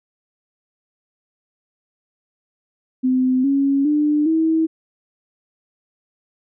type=tone with pitch steps; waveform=sine; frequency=256.6 / 276.6 / 298.2 / 321.4 Hz; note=C4 / C#4 / D4 / E4; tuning=-34 / -4 / +27 / -44 cents; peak=-14 dBFS; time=3.03-4.67 s; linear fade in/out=20 ms; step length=410 ms; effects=none